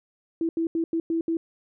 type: tone bursts at uneven times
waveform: sine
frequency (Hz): 329.6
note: E4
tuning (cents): 0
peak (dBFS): -22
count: 6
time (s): 0.41-0.49 / 0.57-0.67 / 0.75-0.84 / 0.93-1 / 1.1-1.21 / 1.28-1.37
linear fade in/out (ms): 2
effects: none